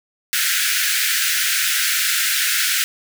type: high-pass noise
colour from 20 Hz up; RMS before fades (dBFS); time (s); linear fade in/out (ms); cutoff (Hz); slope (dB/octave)
pink; -19; 0.33-2.84; 0; 1400; 96
effects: none